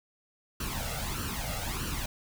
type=noise with flanger; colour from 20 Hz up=pink; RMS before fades=-34 dBFS; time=0.6-2.06 s; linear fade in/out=5 ms; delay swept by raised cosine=0.68 to 1.49 ms; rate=1.6 Hz; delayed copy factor=+0.7; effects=none